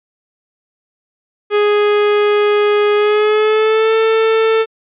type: tone with pitch glide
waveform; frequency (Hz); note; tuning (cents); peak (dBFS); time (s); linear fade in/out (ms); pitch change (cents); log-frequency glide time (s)
45% pulse; 415.3 to 445.1; G#4 to A4; 0 to +20; -10; 1.5-4.66; 50; +120; 2.95-3.94
effects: resampled to 8000 Hz